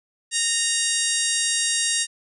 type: harmonic tone with a mistuned harmonic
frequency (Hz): 938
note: A#5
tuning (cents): +11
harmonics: 2 / 3 / 4 / 5 / 6 / 7 / 8 / 9 / 10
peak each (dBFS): -30 / -30 / -28 / -31 / -29 / -30 / -28 / -29 / -28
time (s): 0.31-2.07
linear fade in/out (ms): 50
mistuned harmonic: 2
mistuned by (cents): -27
effects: none